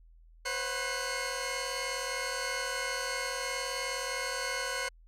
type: tone cluster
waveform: 15% pulse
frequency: 497.5 / 537 / 730 / 1492 / 2145 Hz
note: B4 / C5 / F#5 / F#6 / C7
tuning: +13 / +45 / -24 / +14 / +42 cents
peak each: -32 / -31 / -39 / -33 / -32 dBFS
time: 0.45-4.89 s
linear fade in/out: 10 ms
effects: added 41 Hz sine -54 dBFS peak until 5.07 s + low-pass 11000 Hz 12 dB/octave